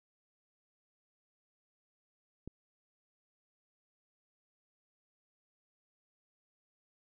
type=click; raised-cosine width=3 ms; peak=-30 dBFS; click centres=2.476 s; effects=none